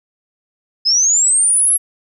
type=linear sweep; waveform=sine; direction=up; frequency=5010 to 11310 Hz; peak=-10 dBFS; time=0.85-1.78 s; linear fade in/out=20 ms; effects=none